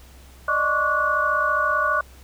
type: tone cluster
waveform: sine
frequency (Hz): 588 / 620 / 1094 / 1149 / 1463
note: D5 / D#5 / C#6 / D6 / F#6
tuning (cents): +2 / -6 / -23 / -38 / -20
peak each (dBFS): -30 / -29 / -28 / -22 / -22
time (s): 0.48-2.01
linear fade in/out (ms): 5
effects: added 65 Hz sine -45 dBFS peak until 2.23 s + pink hiss -51 dBFS RMS until 2.23 s